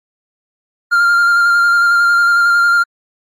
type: tone with vibrato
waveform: triangle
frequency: 1396.9 Hz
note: F6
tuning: in tune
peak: -6 dBFS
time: 0.91-2.84 s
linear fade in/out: 20 ms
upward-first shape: square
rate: 11 Hz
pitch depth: 14 cents each way
effects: MP3 64 kbps